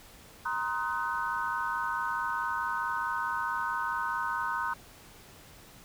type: chord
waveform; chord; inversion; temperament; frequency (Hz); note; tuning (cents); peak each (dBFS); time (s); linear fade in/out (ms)
sine; C half-diminished seventh; third; just; 941.9 / 1046.5 / 1255.8 / 1507; Bb5 / C6 / Eb6 / Gb6; +18 / 0 / +16 / +31; -34 / -36 / -35 / -34; 0.45-4.74; 10
effects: pink hiss -53 dBFS RMS until 5.84 s